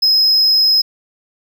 triangle tone, 5110 Hz, D#8, 45 cents sharp, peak -8 dBFS, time 0.02-0.82 s, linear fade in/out 10 ms, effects none

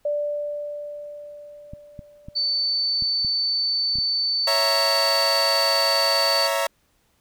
sine tone with exponential decay, 587.3 Hz, D5, in tune, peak -20 dBFS, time 0.05-3.14 s, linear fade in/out 5 ms, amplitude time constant 670 ms
clicks, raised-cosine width 5 ms, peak -24 dBFS, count 7, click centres 1.735 / 1.992 / 2.285 / 3.023 / 3.248 / 3.956 / 3.986 s
sine tone, 4525 Hz, C#8, 35 cents sharp, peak -20 dBFS, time 2.35-6.48 s, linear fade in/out 20 ms
sawtooth chord, A# diminished, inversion first, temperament equal, 554.4 / 659.3 / 932.3 Hz, C#5 / E5 / A#5, 0 / 0 / 0 cents, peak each -21 / -21 / -23 dBFS, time 4.47-6.67 s, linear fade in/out 5 ms
effects pink hiss -65 dBFS RMS until 7.2 s

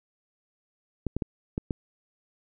clicks, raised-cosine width 3 ms, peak -15 dBFS, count 5, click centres 1.067 / 1.166 / 1.222 / 1.579 / 1.708 s, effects none

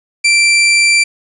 sawtooth tone, 2349 Hz, D7, in tune, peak -4 dBFS, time 0.24-1.04 s, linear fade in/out 10 ms, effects resampled to 24000 Hz + 7-bit

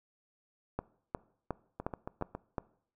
two click trains, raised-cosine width 1 ms, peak -19 / -24 dBFS, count 6 / 5, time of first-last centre 0.79-2.582 / 1.8-2.35 s, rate 2.79 / 7.27 Hz, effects noise-tail reverb RT60 0.6 s tail -21 dB re dry

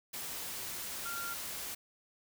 sine tone in noise, 1387 Hz, F6, 12 cents flat, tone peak -39 dBFS, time 1.05-1.34 s, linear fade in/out 10 ms, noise white, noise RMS -41 dBFS, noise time 0.13-1.75 s, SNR -1 dB, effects none

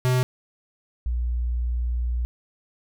square / sine tone pair in turn, 127 / 59.94 Hz, B2 / A#1, +49 / +49 cents, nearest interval octave + minor second, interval 1300 cents, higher first, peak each -19 / -22 dBFS, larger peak first, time 0.05-0.23 / 1.06-2.25 s, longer second, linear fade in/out 0 ms, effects none

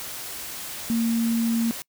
sine tone in noise, 230 Hz, A#3, 23 cents flat, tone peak -20 dBFS, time 0.9-1.71 s, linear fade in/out 0 ms, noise white, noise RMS -35 dBFS, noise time 0-1.82 s, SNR +12 dB, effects noise-tail reverb RT60 0.1 s tail -25 dB re dry

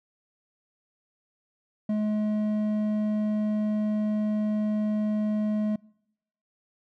sine tone with hard clipping, 212.2 Hz, G#3, 38 cents sharp, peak -25 dBFS, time 1.89-5.76 s, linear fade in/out 5 ms, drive 6 dB, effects noise-tail reverb RT60 0.8 s tail -25 dB re dry

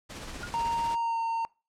pink noise with tremolo, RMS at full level -39 dBFS, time 0.09-0.96 s, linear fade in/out 20 ms, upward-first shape sine, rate 16 Hz, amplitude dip 35%
sine tone with exponential decay, 1430 Hz, F6, 41 cents sharp, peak -32 dBFS, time 0.43-0.58 s, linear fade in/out 1 ms, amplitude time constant 32 ms
triangle tone with pitch glide, 928 to 914.2 Hz, A#5 to A#5, -8 to -34 cents, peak -25 dBFS, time 0.54-1.45 s, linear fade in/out 0 ms, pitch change -26 cents, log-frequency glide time 1-1.19 s
effects noise-tail reverb RT60 0.3 s tail -23 dB re dry + low-pass 8000 Hz 12 dB/octave

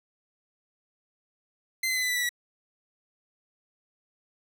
sawtooth tone with pitch steps, 2069 / 2046 / 2024 / 2002 / 1980.1 / 1958.5 / 1937.1 Hz, C7 / C7 / B6 / B6 / B6 / B6 / B6, -20 / -39 / +42 / +23 / +4 / -15 / -34 cents, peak -22 dBFS, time 1.83-2.292 s, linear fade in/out 5 ms, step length 66 ms, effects none

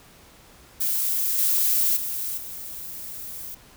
violet noise with level steps, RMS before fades -24 / -21 / -29 / -36 dBFS, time 0.8-3.55 s, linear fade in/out 10 ms, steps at 1.38 / 1.96 / 2.37 s, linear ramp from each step 10 ms, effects pink hiss -51 dBFS RMS until 3.76 s

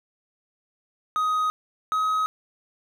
triangle tone pair in turn, 1254 / 1268.6 Hz, D#6 / D#6, +13 / +33 cents, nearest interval unison, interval 20 cents, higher second, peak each -19 dBFS, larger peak neither, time 1.16-1.5 / 1.92-2.26 s, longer neither, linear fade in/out 0 ms, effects none

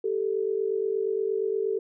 sine tone pair together, 392 / 440.5 Hz, G4 / A4, 0 / +2 cents, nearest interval major second, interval 202 cents, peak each -27 dBFS, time 0.04-1.79 s, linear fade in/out 5 ms, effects none

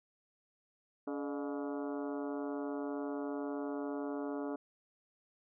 harmonic tone with a mistuned harmonic, 142.2 Hz, C#3, 45 cents sharp, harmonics 2 / 3 / 4 / 5 / 6 / 7 / 8 / 9 / 10, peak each -38 / -42 / -45 / -49 / -51 / -54 / -53 / -55 / -56 dBFS, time 1.07-4.56 s, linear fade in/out 5 ms, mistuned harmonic 4, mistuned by +94 cents, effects none

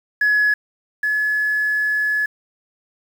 sine tone pair in turn, 1693 / 1705.8 Hz, G#6 / G#6, +33 / +46 cents, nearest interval unison, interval 13 cents, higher second, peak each -12 / -16 dBFS, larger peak first, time 0.21-0.54 / 1.03-2.26 s, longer second, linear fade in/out 5 ms, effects tanh soft clip ceiling -10 dBFS + 7-bit

